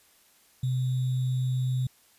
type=tone with sample-and-hold; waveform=sine; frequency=128 Hz; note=C3; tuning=38 cents flat; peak=-24 dBFS; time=0.63-1.87 s; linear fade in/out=5 ms; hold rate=3675 Hz; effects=white hiss -61 dBFS RMS until 2.18 s + resampled to 32000 Hz